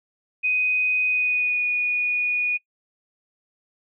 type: tone with pitch glide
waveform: sine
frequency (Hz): 2500 to 2460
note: D#7 to D#7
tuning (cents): +8 to -20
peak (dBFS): -19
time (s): 0.43-2.58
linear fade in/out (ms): 20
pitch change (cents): -28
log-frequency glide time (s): 1.08-1.65
effects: noise-tail reverb RT60 0.1 s tail -22 dB re dry